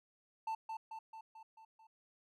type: tone with echo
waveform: triangle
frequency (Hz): 888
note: A5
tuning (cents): +16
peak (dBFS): -34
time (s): 0.47-0.55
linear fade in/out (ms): 5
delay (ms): 220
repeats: 6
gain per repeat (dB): -4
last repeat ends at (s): 1.87
effects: none